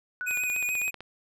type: tone with exponential decay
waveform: sine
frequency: 1478 Hz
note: F#6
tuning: 2 cents flat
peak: -29 dBFS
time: 0.21-0.86 s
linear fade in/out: 0 ms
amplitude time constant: 140 ms
type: tone with vibrato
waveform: square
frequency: 2483 Hz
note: D#7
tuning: 4 cents flat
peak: -27 dBFS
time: 0.26-0.91 s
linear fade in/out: 20 ms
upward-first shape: sine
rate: 7 Hz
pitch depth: 27 cents each way
type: click train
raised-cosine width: 0.3 ms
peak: -24 dBFS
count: 12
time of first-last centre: 0.31-1.006 s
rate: 15.8 Hz
effects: none